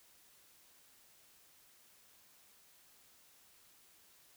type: silence
effects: white hiss -65 dBFS RMS until 4.36 s